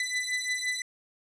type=beating tone pair; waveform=sawtooth; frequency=1995 / 2000.8 Hz; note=B6 / B6; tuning=+17 / +22 cents; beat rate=5.8 Hz; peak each=-28 dBFS; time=0-0.82 s; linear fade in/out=2 ms; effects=resampled to 22050 Hz